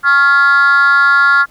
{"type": "tone with frequency modulation", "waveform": "sine", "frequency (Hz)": 1396.9, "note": "F6", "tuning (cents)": 0, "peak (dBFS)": -4, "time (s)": [0.03, 1.46], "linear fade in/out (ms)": 50, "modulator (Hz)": 294, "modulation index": 0.72, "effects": ["tanh soft clip ceiling -5 dBFS", "pink hiss -49 dBFS RMS until 1.5 s"]}